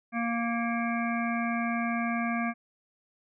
harmonic tone with a mistuned harmonic, 233.1 Hz, A#3, in tune, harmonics 1 / 3 / 5 / 7 / 9 / 10, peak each -29 / -34 / -36 / -37 / -39 / -39 dBFS, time 0.12-2.54 s, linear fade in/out 50 ms, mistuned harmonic 9, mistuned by +49 cents, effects none

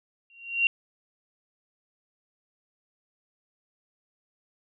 sine tone with exponential growth, 2757 Hz, F7, 23 cents flat, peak -16 dBFS, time 0.3-0.67 s, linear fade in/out 1 ms, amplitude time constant 79 ms, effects none

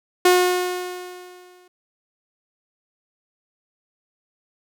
sawtooth tone with exponential decay, 361.3 Hz, F#4, 41 cents flat, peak -7 dBFS, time 0.25-1.68 s, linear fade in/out 5 ms, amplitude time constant 310 ms, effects none

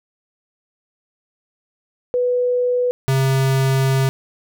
sine / square tone pair in turn, 493.9 / 133.87 Hz, B4 / C3, 0 / +40 cents, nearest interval octave + major seventh, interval 2260 cents, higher first, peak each -15 dBFS, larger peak neither, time 2.14-2.91 / 3.08-4.09 s, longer second, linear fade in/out 0 ms, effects none

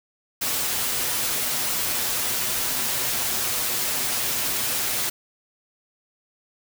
white noise with comb filter, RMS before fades -25 dBFS, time 0.41-5.1 s, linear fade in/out 10 ms, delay 8.1 ms, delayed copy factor +0.5, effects none

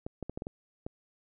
clicks, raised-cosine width 2 ms, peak -23 dBFS, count 7, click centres 0.065 / 0.227 / 0.296 / 0.375 / 0.421 / 0.469 / 0.865 s, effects none

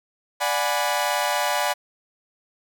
sawtooth chord, G# half-diminished seventh, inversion second, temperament equal with one note detuned, 587.3 / 731.9 / 830.6 / 987.8 Hz, D5 / F#5 / G#5 / B5, 0 / -19 / 0 / 0 cents, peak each -23 dBFS, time 0.4-1.74 s, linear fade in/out 20 ms, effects none

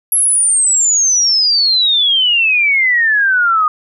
sine exponential sweep, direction down, 11350 to 1222 Hz, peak -9 dBFS, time 0.12-3.68 s, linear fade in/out 2 ms, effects none

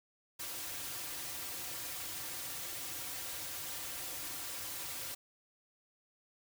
white noise with comb filter, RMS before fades -42 dBFS, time 0.39-5.15 s, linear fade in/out 10 ms, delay 4.7 ms, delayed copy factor -1, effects none

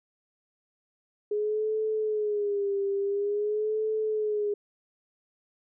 sine tone with vibrato, 415.3 Hz, G#4, in tune, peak -25 dBFS, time 1.31-4.54 s, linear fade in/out 5 ms, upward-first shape sine, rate 0.48 Hz, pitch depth 80 cents each way, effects none

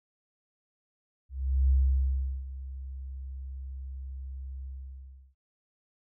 sine tone with ADSR envelope, 66.3 Hz, C2, 23 cents sharp, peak -19 dBFS, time 1.29-5.35 s, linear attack 410 ms, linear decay 740 ms, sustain -17 dB, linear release 700 ms, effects none

